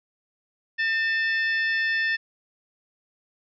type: harmonic tone with a mistuned harmonic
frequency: 874 Hz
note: A5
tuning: 12 cents flat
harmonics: 2 / 3 / 4 / 5 / 6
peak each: -22 / -32 / -37 / -41 / -39 dBFS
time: 0.78-2.17 s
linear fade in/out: 20 ms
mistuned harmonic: 2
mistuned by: +53 cents
effects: none